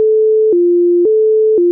sine tone with vibrato, 390 Hz, G4, 9 cents flat, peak -7 dBFS, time 0-1.71 s, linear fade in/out 0 ms, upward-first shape square, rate 0.95 Hz, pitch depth 190 cents each way, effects none

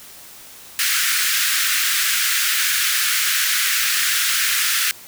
pink high-pass noise, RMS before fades -19 dBFS, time 0.79-4.91 s, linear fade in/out 0 ms, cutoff 1400 Hz, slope 48 dB/octave, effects white hiss -41 dBFS RMS until 5.07 s

